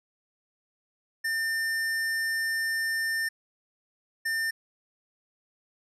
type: tone bursts at uneven times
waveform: square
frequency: 1800 Hz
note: A6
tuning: 39 cents sharp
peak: -27 dBFS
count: 2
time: 1.24-3.29 / 4.25-4.51 s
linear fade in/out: 10 ms
effects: resampled to 32000 Hz